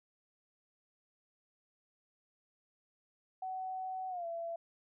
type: tone with pitch glide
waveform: sine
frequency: 751 to 672.9 Hz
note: F#5 to E5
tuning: +26 to +35 cents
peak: -37 dBFS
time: 3.42-4.56 s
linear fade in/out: 5 ms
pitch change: -191 cents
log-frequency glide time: 4.09-4.26 s
effects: none